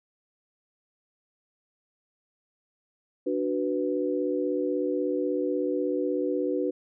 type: chord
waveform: sine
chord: B minor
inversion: first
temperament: equal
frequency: 293.7 / 370 / 493.9 Hz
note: D4 / F#4 / B4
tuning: 0 / 0 / 0 cents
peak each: -29 dBFS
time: 3.26-6.71 s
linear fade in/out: 10 ms
effects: none